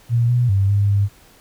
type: tone with pitch steps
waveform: sine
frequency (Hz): 118.1 / 122.2 / 97.9 / 101.2 / 100.5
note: A#2 / B2 / G2 / G#2 / G2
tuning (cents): +23 / -18 / -2 / -44 / +44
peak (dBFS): -13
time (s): 0.09-1.09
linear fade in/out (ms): 50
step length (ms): 200
effects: pink hiss -50 dBFS RMS until 1.4 s